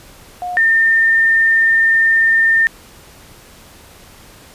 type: tone pair in turn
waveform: sine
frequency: 718 / 1809.2 Hz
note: F5 / A6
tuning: +48 / +48 cents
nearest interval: octave + major third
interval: 1600 cents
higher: second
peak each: -20 / -9 dBFS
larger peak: second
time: 0.42-0.57 / 0.57-2.67 s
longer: second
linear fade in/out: 0 ms
effects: pink hiss -42 dBFS RMS until 4.54 s + resampled to 32000 Hz